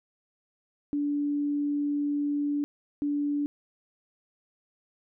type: tone bursts at uneven times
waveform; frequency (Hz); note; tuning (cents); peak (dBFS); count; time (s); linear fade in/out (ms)
sine; 289.9; D4; -22; -25; 2; 0.93-2.64 / 3.02-3.46; 0
effects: none